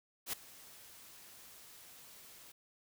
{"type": "noise with ADSR envelope", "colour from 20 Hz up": "white", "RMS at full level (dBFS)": -36, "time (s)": [0.26, 2.52], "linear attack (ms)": 71, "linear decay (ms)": 5, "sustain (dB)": -20, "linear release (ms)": 6, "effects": []}